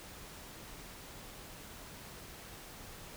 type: silence
effects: pink hiss -50 dBFS RMS until 3.16 s